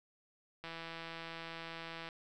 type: click train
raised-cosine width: 0.3 ms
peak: -29 dBFS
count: 240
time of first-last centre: 0.64-2.088 s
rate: 165 Hz
effects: none